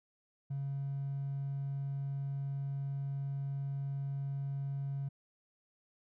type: tone with hard clipping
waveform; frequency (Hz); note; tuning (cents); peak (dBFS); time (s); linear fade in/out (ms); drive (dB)
triangle; 138.59; C#3; 0; -35; 0.5-5.09; 10; 4
effects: none